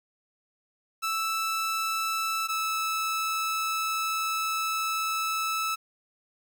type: tone pair in turn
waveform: sawtooth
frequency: 1318.5 / 1309.4 Hz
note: E6 / E6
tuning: 0 / -12 cents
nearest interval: unison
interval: 12 cents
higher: first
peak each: -23 dBFS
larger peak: neither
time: 1.02-2.48 / 2.48-5.76 s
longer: second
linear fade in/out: 20 ms
effects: 10-bit